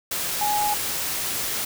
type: tone in noise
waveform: sine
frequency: 833 Hz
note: G#5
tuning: 5 cents sharp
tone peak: -21 dBFS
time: 0.41-0.74 s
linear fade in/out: 5 ms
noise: white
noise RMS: -27 dBFS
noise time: 0.11-1.65 s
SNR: +3 dB
effects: none